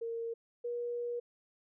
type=tone pair in turn; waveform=sine; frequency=460.9 / 479.2 Hz; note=A#4 / A#4; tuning=-20 / +48 cents; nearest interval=minor second; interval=68 cents; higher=second; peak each=-35 / -34 dBFS; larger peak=second; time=0.01-0.34 / 0.64-1.2 s; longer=second; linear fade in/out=10 ms; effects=none